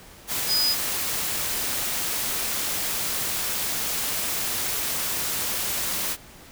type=tone in noise; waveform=sine; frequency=4972 Hz; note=D#8; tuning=2 cents flat; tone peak=-20 dBFS; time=0.47-0.76 s; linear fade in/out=50 ms; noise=white; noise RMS=-27 dBFS; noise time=0.27-6.17 s; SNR=+4 dB; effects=pink hiss -47 dBFS RMS until 6.51 s